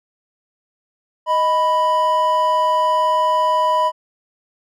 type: tone pair together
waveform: triangle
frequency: 624 / 989.9 Hz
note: D#5 / B5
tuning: +5 / +4 cents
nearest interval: minor sixth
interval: 799 cents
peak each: -18 / -13 dBFS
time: 1.26-3.92 s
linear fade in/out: 50 ms
effects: none